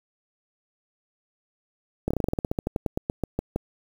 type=slowing click train; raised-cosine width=2 ms; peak=-11 dBFS; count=20; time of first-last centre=2.08-3.56 s; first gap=26 ms; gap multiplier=1.11; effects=7-bit